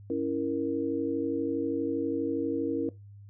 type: chord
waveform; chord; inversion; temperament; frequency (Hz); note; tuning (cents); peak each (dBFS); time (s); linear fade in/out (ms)
sine; A# diminished; first; equal; 277.2 / 329.6 / 466.2; C#4 / E4 / A#4; 0 / 0 / 0; -31; 0.1-2.89; 2
effects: noise-tail reverb RT60 0.2 s tail -18 dB re dry + added 101 Hz sine -46 dBFS peak until 3.29 s